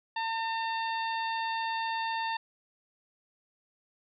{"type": "harmonic tone", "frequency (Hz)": 904, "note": "A5", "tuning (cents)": 47, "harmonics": [1, 2, 3, 4, 5], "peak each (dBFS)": [-31, -37, -41, -43, -45], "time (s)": [0.16, 2.37], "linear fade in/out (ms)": 5, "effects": []}